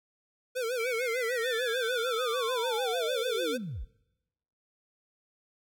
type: tone with vibrato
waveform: square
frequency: 480.5 Hz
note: B4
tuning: 48 cents flat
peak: -30 dBFS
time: 0.55-3.58 s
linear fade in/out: 20 ms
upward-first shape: sine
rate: 6.7 Hz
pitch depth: 130 cents each way
type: linear sweep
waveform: sine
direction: down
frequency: 2337 to 30.93 Hz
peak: -34 dBFS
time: 0.79-3.85 s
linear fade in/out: 10 ms
type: tone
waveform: sine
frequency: 3520 Hz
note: A7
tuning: in tune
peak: -36 dBFS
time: 1.41-3.56 s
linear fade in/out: 50 ms
effects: noise-tail reverb RT60 1.0 s tail -25 dB re dry